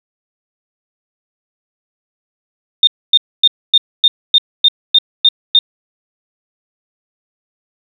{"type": "tone bursts", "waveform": "sine", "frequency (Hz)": 3650, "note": "A#7", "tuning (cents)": -37, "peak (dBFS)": -4, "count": 10, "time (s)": [2.83, 5.59], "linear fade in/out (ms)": 2, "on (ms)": 42, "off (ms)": 260, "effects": ["7-bit"]}